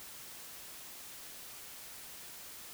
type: silence
effects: white hiss -49 dBFS RMS until 2.73 s